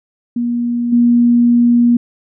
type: tone with level steps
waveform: sine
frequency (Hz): 238.9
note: A#3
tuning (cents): +43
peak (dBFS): -14 / -7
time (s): 0.36-1.97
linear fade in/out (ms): 5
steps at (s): 0.92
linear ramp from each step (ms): 10
effects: none